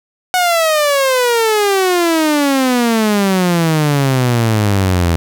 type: exponential sweep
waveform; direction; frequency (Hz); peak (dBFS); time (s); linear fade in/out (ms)
sawtooth; down; 740 to 82.41; -7; 0.34-5.16; 0
effects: none